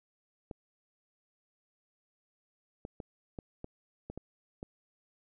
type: clicks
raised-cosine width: 2 ms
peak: -27 dBFS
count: 8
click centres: 0.512 / 2.851 / 3.002 / 3.388 / 3.644 / 4.1 / 4.176 / 4.629 s
effects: none